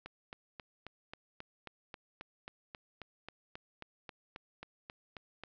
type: click train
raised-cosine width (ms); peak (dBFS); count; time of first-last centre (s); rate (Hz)
0.3; -28; 21; 0.06-5.436; 3.72
effects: low-pass 5000 Hz 12 dB/octave